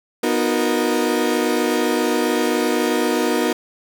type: chord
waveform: 35% pulse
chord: B major seventh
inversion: none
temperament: equal with one note detuned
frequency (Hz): 246.9 / 311.1 / 362.8 / 466.2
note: B3 / D#4 / F#4 / A#4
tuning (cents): 0 / 0 / -34 / 0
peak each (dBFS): -21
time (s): 0.23-3.53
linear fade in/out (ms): 5
effects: none